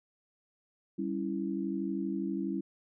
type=chord; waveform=sine; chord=C# diminished; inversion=second; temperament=equal; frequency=196 / 277.2 / 329.6 Hz; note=G3 / C#4 / E4; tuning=0 / 0 / 0 cents; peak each=-35 / -36 / -35 dBFS; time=0.98-2.61 s; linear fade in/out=10 ms; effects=none